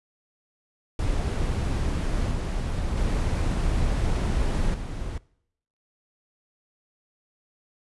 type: noise with level steps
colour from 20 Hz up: brown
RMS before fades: -25 / -27 / -24 / -32 dBFS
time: 0.99-5.18 s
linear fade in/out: 2 ms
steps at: 2.31 / 2.97 / 4.74 s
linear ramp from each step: 2 ms
effects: noise-tail reverb RT60 0.7 s tail -22 dB re dry + resampled to 24000 Hz